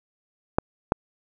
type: clicks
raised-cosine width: 1 ms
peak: -4 dBFS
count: 2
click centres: 0.585 / 0.921 s
effects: none